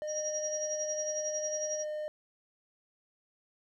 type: tone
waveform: triangle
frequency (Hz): 608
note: D#5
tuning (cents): -40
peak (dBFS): -32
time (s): 0.02-2.08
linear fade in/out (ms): 0
type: tone with tremolo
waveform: sine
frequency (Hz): 5720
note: F8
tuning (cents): +41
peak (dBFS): -32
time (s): 0.07-1.85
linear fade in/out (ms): 50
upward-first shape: sine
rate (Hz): 11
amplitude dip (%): 70
effects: none